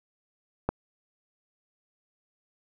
click, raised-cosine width 1 ms, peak -11 dBFS, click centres 0.69 s, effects none

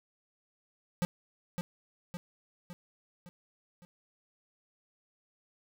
square tone with echo, 176.1 Hz, F3, 15 cents sharp, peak -28 dBFS, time 1.02-1.05 s, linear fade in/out 0 ms, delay 560 ms, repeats 5, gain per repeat -5 dB, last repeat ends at 3.85 s, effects none

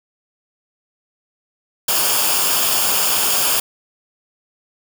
white noise with comb filter, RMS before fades -17 dBFS, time 1.88-3.6 s, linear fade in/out 5 ms, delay 0.5 ms, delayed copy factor -0.6, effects none

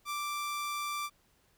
sawtooth tone, 1174.7 Hz, D6, in tune, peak -30 dBFS, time 0.05-1.1 s, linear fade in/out 50 ms, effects pink hiss -69 dBFS RMS until 1.57 s

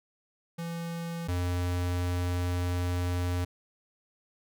square tone pair in turn, 168.3 / 88.87 Hz, E3 / F2, +36 / +31 cents, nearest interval major seventh, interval 1105 cents, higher first, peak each -34 / -28 dBFS, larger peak second, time 0.58-1.28 / 1.28-3.45 s, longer second, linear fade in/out 10 ms, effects none

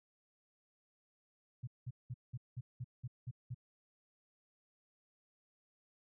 sine tone bursts, 123.47 Hz, B2, in tune, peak -39 dBFS, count 9, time 1.63-3.546 s, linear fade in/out 10 ms, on 44 ms, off 190 ms, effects none

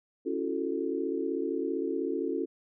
sine chord, F# minor seventh, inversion second, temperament equal with one note detuned, 277.2 / 334.4 / 370 / 440 Hz, C#4 / E4 / F#4 / A4, 0 / +25 / 0 / 0 cents, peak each -34 dBFS, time 0.25-2.46 s, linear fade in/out 20 ms, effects none

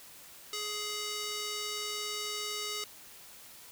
square tone with band-pass filter, 418.9 Hz, G#4, 15 cents sharp, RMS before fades -37 dBFS, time 0.53-2.84 s, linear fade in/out 2 ms, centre 5100 Hz, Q 1.1, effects white hiss -52 dBFS RMS until 3.71 s

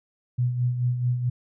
sine tone with tremolo, 123.47 Hz, B2, in tune, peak -19 dBFS, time 0.38-1.3 s, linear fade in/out 10 ms, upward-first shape sine, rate 4.6 Hz, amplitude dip 55%, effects none

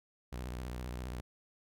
sawtooth tone with vibrato, 61.74 Hz, B1, in tune, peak -35 dBFS, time 0.32-1.21 s, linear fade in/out 10 ms, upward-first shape square, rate 15 Hz, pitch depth 120 cents each way, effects none

